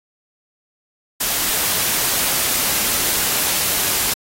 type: noise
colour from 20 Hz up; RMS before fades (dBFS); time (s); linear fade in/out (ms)
white; -19; 1.2-4.14; 10
effects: AAC 48 kbps